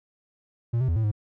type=tone with pitch steps; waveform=triangle; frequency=117.4 / 129.7 / 83 / 111.2 / 105.3 Hz; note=A#2 / C3 / E2 / A2 / G#2; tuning=+13 / -15 / +12 / +19 / +24 cents; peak=-19 dBFS; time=0.73-1.115 s; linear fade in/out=10 ms; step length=77 ms; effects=none